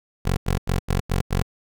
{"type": "tone bursts", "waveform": "15% pulse", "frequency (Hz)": 45.65, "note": "F#1", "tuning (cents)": -23, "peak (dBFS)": -13, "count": 6, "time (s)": [0.25, 1.425], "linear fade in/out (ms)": 10, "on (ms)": 120, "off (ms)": 91, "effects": []}